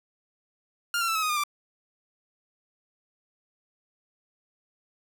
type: tone with pitch steps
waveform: sawtooth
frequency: 1405 / 1364.2 / 1324.6 / 1286.2 / 1248.8 / 1212.6 / 1177.4 Hz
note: F6 / F6 / E6 / E6 / D#6 / D#6 / D6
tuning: +10 / -41 / +8 / -43 / +6 / -45 / +4 cents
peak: -21 dBFS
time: 0.94-1.437 s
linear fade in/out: 2 ms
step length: 71 ms
effects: none